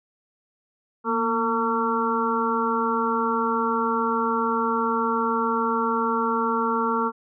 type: harmonic tone with a mistuned harmonic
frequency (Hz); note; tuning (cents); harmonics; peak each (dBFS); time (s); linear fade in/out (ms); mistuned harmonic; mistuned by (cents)
226.9; A#3; -47; 1 / 2 / 4 / 5 / 6; -27 / -27 / -27 / -27 / -27; 1.04-7.12; 50; 1; +56
effects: none